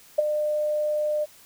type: tone with ADSR envelope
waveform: sine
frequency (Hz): 602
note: D5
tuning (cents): +43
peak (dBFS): -13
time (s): 0.18-1.26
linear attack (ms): 10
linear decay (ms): 15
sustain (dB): -9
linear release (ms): 29
effects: white hiss -52 dBFS RMS until 1.45 s